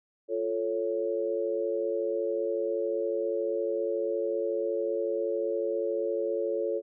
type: chord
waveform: sine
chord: F augmented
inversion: none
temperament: equal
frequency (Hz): 349.2 / 440 / 554.4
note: F4 / A4 / C#5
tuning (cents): 0 / 0 / 0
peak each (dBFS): -33 / -30 / -31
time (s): 0.28-6.82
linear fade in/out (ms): 50
effects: none